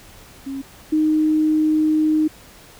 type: tone pair in turn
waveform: sine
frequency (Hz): 271.7 / 309.7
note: C#4 / D#4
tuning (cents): -35 / -8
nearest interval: major second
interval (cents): 227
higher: second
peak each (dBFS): -25 / -14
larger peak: second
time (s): 0.46-0.62 / 0.92-2.28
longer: second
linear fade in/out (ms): 10
effects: pink hiss -45 dBFS RMS until 2.79 s